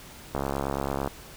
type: click train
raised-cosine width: 1 ms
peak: -14 dBFS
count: 51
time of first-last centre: 0.35-1.075 s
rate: 69 Hz
effects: pink hiss -46 dBFS RMS until 1.36 s